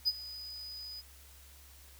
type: tone with ADSR envelope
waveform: triangle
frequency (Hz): 4978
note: D#8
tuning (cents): 0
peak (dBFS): -23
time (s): 0.05-1.02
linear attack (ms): 28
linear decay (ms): 39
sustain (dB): -18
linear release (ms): 27
effects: added 68 Hz sine -56 dBFS peak until 1.99 s + white hiss -58 dBFS RMS until 1.99 s